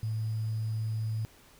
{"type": "tone with sample-and-hold", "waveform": "sine", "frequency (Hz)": 110, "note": "A2", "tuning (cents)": 0, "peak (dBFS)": -29, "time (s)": [0.03, 1.25], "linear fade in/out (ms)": 0, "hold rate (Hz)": 4900, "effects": ["pink hiss -58 dBFS RMS until 1.59 s"]}